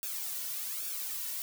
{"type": "noise with flanger", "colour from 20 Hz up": "blue", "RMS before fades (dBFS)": -37, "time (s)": [0.03, 1.42], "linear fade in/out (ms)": 0, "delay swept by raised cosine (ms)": [0.98, 2.48], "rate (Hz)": 1.2, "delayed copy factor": -0.9, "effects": []}